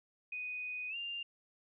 sine tone with pitch glide, 2489 to 2794 Hz, D#7 to F7, 0 to 0 cents, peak -38 dBFS, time 0.32-1.23 s, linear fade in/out 5 ms, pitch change +200 cents, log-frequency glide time 0.89-0.96 s, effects none

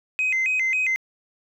sine tone with vibrato, 2284 Hz, D7, 49 cents flat, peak -18 dBFS, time 0.19-0.96 s, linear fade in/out 0 ms, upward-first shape square, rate 3.7 Hz, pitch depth 170 cents each way, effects tanh soft clip ceiling -17 dBFS + 10-bit

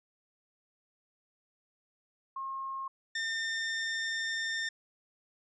sine / sawtooth tone pair in turn, 1075 / 1807.9 Hz, C6 / A6, +47 / +46 cents, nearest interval major sixth, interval 899 cents, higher second, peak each -35 / -28 dBFS, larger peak second, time 2.36-2.88 / 3.15-4.69 s, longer second, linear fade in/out 5 ms, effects resampled to 16000 Hz

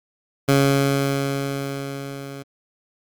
15% pulse tone with level ramp, 138.59 Hz, C#3, in tune, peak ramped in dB -7 to -27 dBFS, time 0.48-2.43 s, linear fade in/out 10 ms, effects Opus 48 kbps

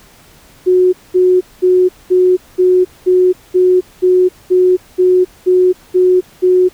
sine tone bursts, 365.9 Hz, F#4, 19 cents flat, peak -6 dBFS, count 13, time 0.66-6.69 s, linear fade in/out 20 ms, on 270 ms, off 210 ms, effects pink hiss -44 dBFS RMS until 6.73 s

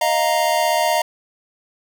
square chord, Eb suspended second, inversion none, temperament equal, 622.3 / 698.5 / 932.3 Hz, Eb5 / F5 / Bb5, 0 / 0 / 0 cents, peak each -21 dBFS, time 0.01-1.02 s, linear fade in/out 5 ms, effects none

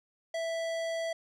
sine tone with hard clipping, 659.3 Hz, E5, in tune, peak -33 dBFS, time 0.34-1.13 s, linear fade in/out 5 ms, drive 17 dB, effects none

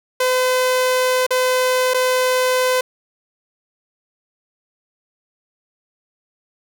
sawtooth tone with dropouts, 509 Hz, C5, 48 cents flat, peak -11 dBFS, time 0.2-2.81 s, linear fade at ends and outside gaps 5 ms, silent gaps 1.266-1.306 / 1.937-1.943 s, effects none

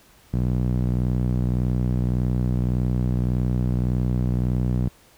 sawtooth tone with band-pass filter, 61.74 Hz, B1, in tune, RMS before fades -22 dBFS, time 0.33-4.89 s, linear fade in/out 10 ms, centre 150 Hz, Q 1.4, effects pink hiss -54 dBFS RMS until 5.17 s

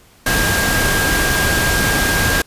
sine tone in noise, 1613 Hz, G6, 49 cents sharp, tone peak -18 dBFS, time 0.26-2.42 s, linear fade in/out 5 ms, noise pink, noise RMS -17 dBFS, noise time 0.26-2.42 s, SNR -4 dB, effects pink hiss -49 dBFS RMS until 2.46 s + resampled to 32000 Hz

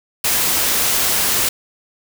white noise, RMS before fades -17 dBFS, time 0.24-1.49 s, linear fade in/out 5 ms, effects none

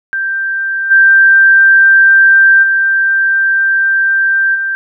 sine tone with level steps, 1574 Hz, G6, 7 cents sharp, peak -13 / -3 / -8 / -13 dBFS, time 0.13-4.75 s, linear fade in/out 0 ms, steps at 0.9 / 2.62 / 4.54 s, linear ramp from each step 20 ms, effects none

